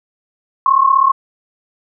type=tone pair together; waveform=sine; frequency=1058 / 1094 Hz; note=C6 / C#6; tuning=+19 / -23 cents; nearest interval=minor second; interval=58 cents; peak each=-12 / -11 dBFS; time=0.66-1.12 s; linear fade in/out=2 ms; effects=none